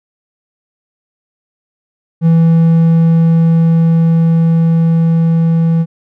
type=tone with level ramp; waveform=triangle; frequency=164.81 Hz; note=E3; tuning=in tune; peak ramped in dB=-3 to -6 dBFS; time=2.21-5.86 s; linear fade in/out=50 ms; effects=none